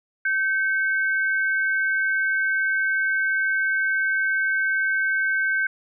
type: tone pair together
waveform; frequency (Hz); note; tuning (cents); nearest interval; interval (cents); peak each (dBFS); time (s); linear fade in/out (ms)
sine; 1550.7 / 2193; G6 / C#7; -19 / -19; tritone; 600; -20 / -29; 0.25-5.67; 5
effects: none